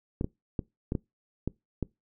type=clicks; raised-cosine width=3 ms; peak=-16 dBFS; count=7; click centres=0.211 / 0.244 / 0.592 / 0.921 / 0.952 / 1.476 / 1.827 s; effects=noise-tail reverb RT60 0.2 s tail -23 dB re dry